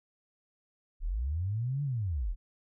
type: linear two-way sweep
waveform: sine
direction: up then down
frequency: 30.87 to 146.7 to 30.87 Hz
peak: -29 dBFS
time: 1-2.36 s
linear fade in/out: 50 ms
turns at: 1.83 s
effects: none